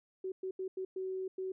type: tone bursts at uneven times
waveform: sine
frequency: 376.6 Hz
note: F#4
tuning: 31 cents sharp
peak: -35 dBFS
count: 6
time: 0.24-0.32 / 0.43-0.51 / 0.59-0.68 / 0.77-0.85 / 0.96-1.28 / 1.38-1.52 s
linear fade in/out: 5 ms
effects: none